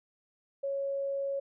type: tone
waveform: sine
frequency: 553 Hz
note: C#5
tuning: 4 cents flat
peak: -30 dBFS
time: 0.63-1.4 s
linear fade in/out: 10 ms
effects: none